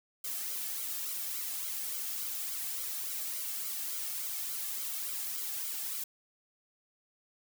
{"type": "noise with flanger", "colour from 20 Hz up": "blue", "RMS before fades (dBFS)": -37, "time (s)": [0.24, 6.04], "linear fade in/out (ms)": 5, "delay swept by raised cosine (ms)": [1.1, 2.1], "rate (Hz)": 3.5, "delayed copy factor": -0.65, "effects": []}